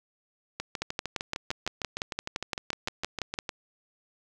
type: two click trains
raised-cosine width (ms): 0.2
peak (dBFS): -15 / -12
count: 20 / 16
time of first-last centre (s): 0.6-3.492 / 0.82-3.388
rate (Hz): 6.57 / 5.84
effects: none